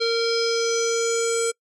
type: tone with low-pass filter sweep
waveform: square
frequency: 461.1 Hz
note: A#4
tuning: 19 cents flat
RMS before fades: -22 dBFS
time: 0-1.52 s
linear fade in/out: 20 ms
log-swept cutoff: 4300 to 8200 Hz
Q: 6.8
effects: noise-tail reverb RT60 0.1 s tail -25 dB re dry

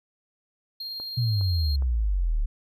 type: tone with tremolo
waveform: triangle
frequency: 4218 Hz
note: C8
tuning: 13 cents sharp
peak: -30 dBFS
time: 0.8-1.76 s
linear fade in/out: 5 ms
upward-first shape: triangle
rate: 19 Hz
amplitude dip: 25%
type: click train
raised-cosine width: 1 ms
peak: -30 dBFS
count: 3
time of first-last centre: 1-1.823 s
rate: 2.43 Hz
type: exponential sweep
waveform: sine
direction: down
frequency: 125.3 to 34.65 Hz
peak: -21 dBFS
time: 1.17-2.46 s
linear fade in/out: 10 ms
effects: none

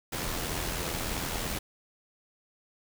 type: noise with amplitude modulation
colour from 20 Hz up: pink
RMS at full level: -31 dBFS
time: 0.12-1.59 s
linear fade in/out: 10 ms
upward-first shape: sine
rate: 83.4 Hz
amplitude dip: 45%
effects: none

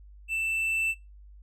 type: tone with level ramp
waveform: triangle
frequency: 2660 Hz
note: E7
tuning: 15 cents sharp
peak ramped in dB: -25 to -22 dBFS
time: 0.28-0.95 s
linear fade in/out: 50 ms
effects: noise-tail reverb RT60 0.2 s tail -21 dB re dry + added 50 Hz sine -47 dBFS peak until 1.42 s

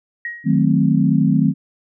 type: tone with exponential decay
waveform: sine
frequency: 1891 Hz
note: A#6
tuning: 24 cents sharp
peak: -21 dBFS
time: 0.25-0.65 s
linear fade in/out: 2 ms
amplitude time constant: 86 ms
type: chord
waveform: sine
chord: D# diminished seventh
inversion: none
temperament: equal with one note detuned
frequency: 155.56 / 185 / 218.6 / 261.6 Hz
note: D#3 / F#3 / A3 / C4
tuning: 0 / 0 / -11 / 0 cents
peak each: -17 / -18 / -18 / -18 dBFS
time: 0.44-1.54 s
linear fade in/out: 50 ms
effects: none

